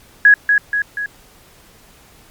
sine tone with echo, 1668 Hz, G#6, 7 cents sharp, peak -4 dBFS, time 0.25-0.34 s, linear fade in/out 2 ms, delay 240 ms, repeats 3, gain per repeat -5 dB, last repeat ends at 1.06 s, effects pink hiss -47 dBFS RMS until 2.3 s + MP3 96 kbps

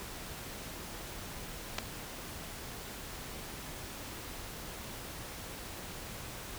clicks, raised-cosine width 0.2 ms, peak -16 dBFS, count 2, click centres 1.784 / 1.787 s, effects pink hiss -44 dBFS RMS until 6.58 s

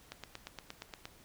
click train, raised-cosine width 0.2 ms, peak -25 dBFS, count 9, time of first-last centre 0.12-1.055 s, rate 8.56 Hz, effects pink hiss -60 dBFS RMS until 1.24 s

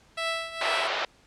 10% pulse tone with tremolo, 659.3 Hz, E5, in tune, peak -17 dBFS, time 0.17-0.88 s, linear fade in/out 10 ms, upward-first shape triangle, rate 2.2 Hz, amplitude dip 80%
pink band-pass noise, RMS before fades -29 dBFS, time 0.61-1.05 s, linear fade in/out 2 ms, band 530 to 4200 Hz, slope 24 dB/octave
effects pink hiss -59 dBFS RMS until 1.26 s + low-pass 7000 Hz 12 dB/octave

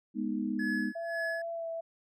sine chord, G# minor, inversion none, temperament equal with one note detuned, 207.7 / 245.4 / 311.1 Hz, G#3 / B3 / D#4, 0 / -11 / 0 cents, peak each -34 / -34 / -35 dBFS, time 0.14-0.93 s, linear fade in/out 50 ms
triangle tone with tremolo, 1700 Hz, G#6, 40 cents sharp, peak -30 dBFS, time 0.59-1.42 s, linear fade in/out 5 ms, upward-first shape sine, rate 1.9 Hz, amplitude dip 90%
sine tone with vibrato, 666 Hz, E5, 18 cents sharp, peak -34 dBFS, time 0.95-1.81 s, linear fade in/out 10 ms, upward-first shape sine, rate 2.3 Hz, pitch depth 16 cents each way
effects none

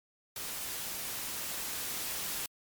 white noise with level ramp, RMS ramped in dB -39 to -36 dBFS, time 0.36-2.46 s, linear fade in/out 2 ms, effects MP3 96 kbps

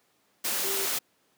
sine tone in noise, 392.3 Hz, G4, 1 cent sharp, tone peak -34 dBFS, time 0.64-0.86 s, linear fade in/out 10 ms, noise white, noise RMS -29 dBFS, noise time 0.44-0.99 s, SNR -8 dB, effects pink hiss -68 dBFS RMS until 1.37 s + high-pass 200 Hz 12 dB/octave

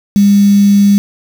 sine tone with quantisation, 201.5 Hz, G3, 48 cents sharp, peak -4 dBFS, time 0.16-0.98 s, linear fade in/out 0 ms, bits 4, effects none

